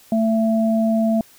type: tone pair together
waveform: sine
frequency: 222.7 / 667.8 Hz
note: A3 / E5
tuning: +21 / +22 cents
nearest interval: octave + perfect fifth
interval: 1901 cents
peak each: -16 / -21 dBFS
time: 0.12-1.21 s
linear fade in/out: 2 ms
effects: white hiss -50 dBFS RMS until 1.38 s